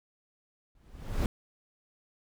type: noise with exponential growth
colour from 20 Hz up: brown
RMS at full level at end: -24 dBFS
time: 0.75-1.26 s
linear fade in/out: 2 ms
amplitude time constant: 110 ms
effects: none